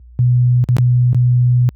sine tone with dropouts, 123.4 Hz, B2, 1 cent flat, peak -8 dBFS, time 0.19-1.69 s, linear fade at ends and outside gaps 0 ms, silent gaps 0.64-0.688 / 0.767-0.784 / 1.13-1.146 s, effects added 60 Hz sine -31 dBFS peak until 1.75 s + high-pass 80 Hz 12 dB/octave

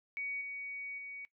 sine tone with level steps, 2250 Hz, C#7, 25 cents sharp, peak -36 / -40 / -43 dBFS, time 0.17-1.25 s, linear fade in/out 0 ms, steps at 0.41 / 0.98 s, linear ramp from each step 2 ms, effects noise-tail reverb RT60 0.1 s tail -17 dB re dry

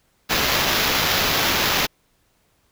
blue noise with sample-and-hold, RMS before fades -20 dBFS, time 0.29-1.87 s, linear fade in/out 20 ms, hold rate 8820 Hz, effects pink hiss -64 dBFS RMS until 2.71 s

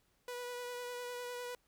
sawtooth tone with vibrato, 490 Hz, B4, 14 cents flat, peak -37 dBFS, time 0.28-1.55 s, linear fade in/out 2 ms, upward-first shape triangle, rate 9.9 Hz, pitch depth 18 cents each way, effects pink hiss -75 dBFS RMS until 1.67 s

